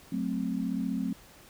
sine chord, F# diminished, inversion none, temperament equal, 185 / 220 / 261.6 Hz, F#3 / A3 / C4, 0 / 0 / 0 cents, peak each -33 / -33 / -32 dBFS, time 0.12-1.13 s, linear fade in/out 5 ms, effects pink hiss -54 dBFS RMS until 1.49 s

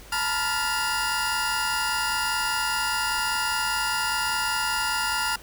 30% pulse tone cluster, 872 / 953 / 998 / 1401 / 4911 Hz, A5 / A#5 / B5 / F6 / D#8, -16 / +38 / +18 / +5 / -23 cents, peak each -28 / -31 / -32 / -24 / -29 dBFS, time 0.12-5.36 s, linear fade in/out 5 ms, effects added 50 Hz sine -47 dBFS peak until 5.42 s + pink hiss -47 dBFS RMS until 5.42 s

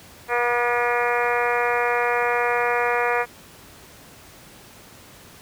harmonic tone with a mistuned harmonic, 240.7 Hz, B3, 44 cents flat, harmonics 2 / 3 / 4 / 5 / 6 / 7 / 8 / 9 / 10, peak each -24 / -26 / -27 / -28 / -29 / -29 / -30 / -31 / -31 dBFS, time 0.28-3.26 s, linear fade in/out 50 ms, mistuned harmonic 7, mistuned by +17 cents, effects pink hiss -46 dBFS RMS until 5.41 s + high-pass 60 Hz 12 dB/octave

